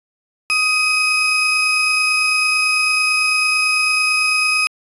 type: tone pair together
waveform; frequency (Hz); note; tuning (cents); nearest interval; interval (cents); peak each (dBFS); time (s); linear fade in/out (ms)
35% pulse; 1249 / 2527; D#6 / D#7; +6 / +26; octave; 1220; -21 / -13; 0.5-4.67; 0
effects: resampled to 24000 Hz